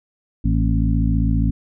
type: harmonic tone with a mistuned harmonic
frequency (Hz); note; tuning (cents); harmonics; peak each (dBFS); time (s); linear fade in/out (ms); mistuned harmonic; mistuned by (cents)
55; A1; 0; 1 / 2 / 3 / 4 / 5; -18 / -21 / -23 / -24 / -25; 0.44-1.51; 10; 4; +62
effects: none